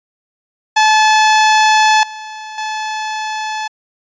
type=tone with level steps; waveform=sawtooth; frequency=864 Hz; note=A5; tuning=32 cents flat; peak=-4 / -23 / -15 dBFS; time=0.76-3.68 s; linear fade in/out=10 ms; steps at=2.03 / 2.58 s; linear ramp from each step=2 ms; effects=resampled to 16000 Hz